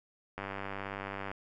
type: click train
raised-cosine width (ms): 0.5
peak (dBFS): -23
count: 93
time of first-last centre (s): 0.38-1.315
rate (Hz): 98.4
effects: none